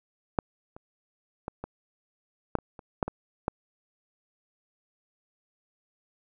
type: clicks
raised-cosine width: 1 ms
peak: -9 / -30 / -19 / -21 / -9 / -27 / -29 / -10 / -18 / -12 dBFS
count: 10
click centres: 0.388 / 0.765 / 1.481 / 1.64 / 2.553 / 2.587 / 2.792 / 3.028 / 3.08 / 3.481 s
effects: none